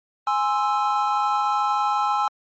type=chord; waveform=triangle; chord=Ab augmented; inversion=none; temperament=equal; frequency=830.6 / 1046.5 / 1318.5 Hz; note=Ab5 / C6 / E6; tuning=0 / 0 / 0 cents; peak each=-20 / -24 / -22 dBFS; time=0.27-2.28 s; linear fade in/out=2 ms; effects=MP3 32 kbps